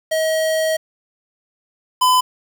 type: tone pair in turn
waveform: square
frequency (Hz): 636 / 1009.6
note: D#5 / B5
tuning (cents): +38 / +38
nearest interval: minor sixth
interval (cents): 800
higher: second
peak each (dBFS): -17 / -12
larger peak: second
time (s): 0.11-0.77 / 2.01-2.21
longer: first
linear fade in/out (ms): 10
effects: 7-bit